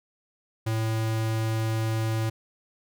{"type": "tone", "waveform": "square", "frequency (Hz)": 111.3, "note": "A2", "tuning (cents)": 20, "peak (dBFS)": -25, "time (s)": [0.66, 2.3], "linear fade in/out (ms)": 10, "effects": []}